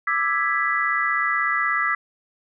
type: chord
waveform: sine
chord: E dominant seventh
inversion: third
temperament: equal with one note detuned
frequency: 1182.1 / 1318.5 / 1661.2 / 1975.5 Hz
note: D6 / E6 / G#6 / B6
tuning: +11 / 0 / 0 / 0 cents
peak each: -26 / -25 / -26 / -23 dBFS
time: 0.07-1.95 s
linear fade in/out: 5 ms
effects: none